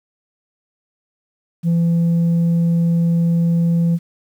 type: tone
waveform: sine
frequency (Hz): 168.8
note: E3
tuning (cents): +41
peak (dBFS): -10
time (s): 1.63-3.99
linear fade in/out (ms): 50
effects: tanh soft clip ceiling -12 dBFS + 8-bit